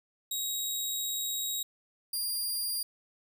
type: tone pair in turn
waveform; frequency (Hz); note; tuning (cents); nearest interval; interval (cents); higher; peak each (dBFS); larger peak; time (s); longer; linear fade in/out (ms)
15% pulse; 3806 / 4795; A#7 / D8; +35 / +35; major third; 400; second; -24; neither; 0.31-1.63 / 2.13-2.83; first; 5
effects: none